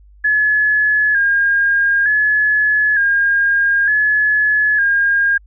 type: tone with vibrato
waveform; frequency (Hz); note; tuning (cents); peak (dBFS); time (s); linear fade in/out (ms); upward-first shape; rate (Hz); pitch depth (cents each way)
sine; 1661.2; G#6; 0; -11; 0.24-5.38; 10; square; 0.55; 46
effects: added 50 Hz sine -42 dBFS peak until 5.46 s